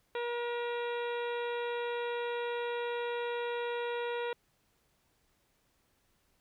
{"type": "harmonic tone with a mistuned harmonic", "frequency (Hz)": 477.4, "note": "A#4", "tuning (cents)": 41, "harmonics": [1, 2, 3, 4, 5, 6, 7, 8], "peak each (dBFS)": [-34, -40, -44, -46, -48, -50, -51, -52], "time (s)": [0.15, 4.33], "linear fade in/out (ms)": 2, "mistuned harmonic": 6, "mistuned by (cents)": -68, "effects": ["pink hiss -73 dBFS RMS until 6.4 s"]}